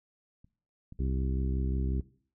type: clicks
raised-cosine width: 5 ms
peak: -43 / -33 / -37 dBFS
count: 3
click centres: 0.445 / 0.924 / 1.055 s
type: harmonic tone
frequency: 65.6 Hz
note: C2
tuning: 5 cents sharp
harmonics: 1 / 2 / 3 / 4 / 5 / 6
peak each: -29 / -35 / -39 / -41 / -43 / -45 dBFS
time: 0.99-2.01 s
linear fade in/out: 5 ms
effects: noise-tail reverb RT60 0.5 s tail -19 dB re dry